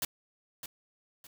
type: noise with echo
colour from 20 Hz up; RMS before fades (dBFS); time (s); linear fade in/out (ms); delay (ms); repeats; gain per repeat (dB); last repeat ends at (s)
white; -32; 0.02-0.05; 2; 610; 2; -10; 1.27
effects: none